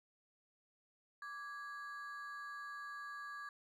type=ring-modulated tone; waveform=triangle; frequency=1411 Hz; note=F6; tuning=17 cents sharp; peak=-40 dBFS; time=1.22-3.49 s; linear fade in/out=2 ms; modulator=246 Hz; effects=none